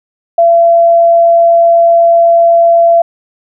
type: tone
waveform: sine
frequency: 677 Hz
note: E5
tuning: 46 cents sharp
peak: -3 dBFS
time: 0.38-3.02 s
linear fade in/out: 5 ms
effects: none